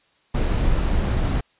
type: noise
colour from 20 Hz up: brown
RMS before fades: -20 dBFS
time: 0.34-1.41 s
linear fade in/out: 10 ms
effects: white hiss -62 dBFS RMS until 1.59 s + resampled to 8000 Hz